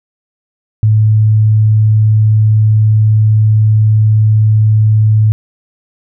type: tone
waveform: sine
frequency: 108.1 Hz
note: A2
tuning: 30 cents flat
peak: -5 dBFS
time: 0.83-5.32 s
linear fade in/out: 0 ms
effects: none